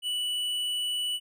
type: tone with tanh clipping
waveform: triangle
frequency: 2959 Hz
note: F#7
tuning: 1 cent flat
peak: -29 dBFS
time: 0.02-1.2 s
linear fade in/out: 50 ms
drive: 13 dB
effects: none